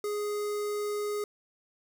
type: tone with notch filter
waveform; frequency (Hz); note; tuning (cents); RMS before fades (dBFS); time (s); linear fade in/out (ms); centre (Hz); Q
square; 415.3; G#4; 0; -32; 0.04-1.24; 2; 2800; 1.3
effects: none